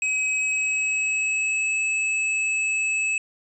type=tone with pitch glide; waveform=square; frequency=2545 to 2597 Hz; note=D#7 to E7; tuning=+39 to -26 cents; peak=-22 dBFS; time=0.02-3.18 s; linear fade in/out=2 ms; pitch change=+35 cents; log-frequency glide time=0.31-1.81 s; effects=resampled to 24000 Hz